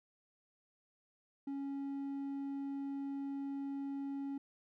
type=tone with hard clipping; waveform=sine; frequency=277.2 Hz; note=C#4; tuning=in tune; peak=-39 dBFS; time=1.47-4.38 s; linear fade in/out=5 ms; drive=3 dB; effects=none